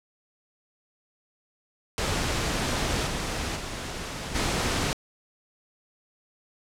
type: noise with level steps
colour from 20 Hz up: pink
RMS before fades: -27 / -30 / -34 / -26 dBFS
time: 1.98-4.93 s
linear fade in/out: 0 ms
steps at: 3.06 / 3.55 / 4.34 s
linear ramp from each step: 20 ms
effects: low-pass 8000 Hz 12 dB/octave